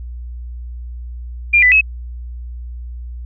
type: tone with pitch steps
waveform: sine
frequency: 2397 / 1992 / 2574 Hz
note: D7 / B6 / E7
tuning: +35 / +14 / -42 cents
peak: -7 dBFS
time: 1.53-1.812 s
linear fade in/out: 10 ms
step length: 94 ms
effects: added 60 Hz sine -26 dBFS peak until 3.25 s